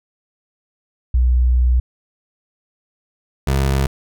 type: tone pair in turn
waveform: sine / 25% pulse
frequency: 61.74 / 67.73 Hz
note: B1 / C#2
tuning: 0 / -40 cents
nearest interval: major second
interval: 160 cents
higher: second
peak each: -11 dBFS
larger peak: neither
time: 1.14-1.8 / 3.47-3.87 s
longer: first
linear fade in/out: 5 ms
effects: none